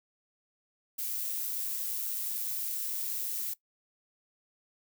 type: noise with amplitude modulation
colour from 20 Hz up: violet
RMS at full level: -33 dBFS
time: 0.98-3.54 s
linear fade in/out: 10 ms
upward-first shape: sine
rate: 111 Hz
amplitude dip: 30%
effects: noise-tail reverb RT60 0.1 s tail -19 dB re dry